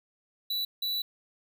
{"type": "tone bursts at uneven times", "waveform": "square", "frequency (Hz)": 3951, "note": "B7", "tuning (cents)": 0, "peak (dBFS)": -29, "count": 2, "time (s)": [[0.5, 0.65], [0.82, 1.02]], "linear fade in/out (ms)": 5, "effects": []}